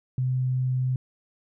sine tone, 128.3 Hz, C3, 34 cents flat, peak -22 dBFS, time 0.18-0.96 s, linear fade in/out 2 ms, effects none

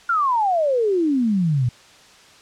sine exponential sweep, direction down, 1428 to 116.54 Hz, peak -16 dBFS, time 0.09-1.69 s, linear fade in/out 5 ms, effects white hiss -48 dBFS RMS until 2.41 s + low-pass 6000 Hz 12 dB/octave

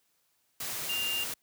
sine tone in noise, 2798 Hz, F7, 3 cents sharp, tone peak -30 dBFS, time 0.89-1.24 s, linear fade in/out 5 ms, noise white, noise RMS -36 dBFS, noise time 0.6-1.34 s, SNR +3 dB, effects white hiss -73 dBFS RMS until 1.42 s + high-pass 60 Hz 12 dB/octave

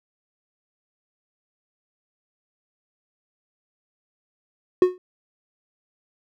triangle tone with exponential decay, 364.7 Hz, F#4, 25 cents flat, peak -6 dBFS, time 4.82-4.98 s, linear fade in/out 2 ms, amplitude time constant 34 ms, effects none

